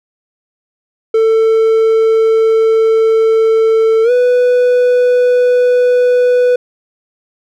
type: tone with pitch glide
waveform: triangle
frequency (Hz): 445.8 to 494.6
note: A4 to B4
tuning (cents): +23 to +3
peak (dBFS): -5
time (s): 1.14-6.56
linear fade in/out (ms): 5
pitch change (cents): +180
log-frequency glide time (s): 4.03-4.11
effects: none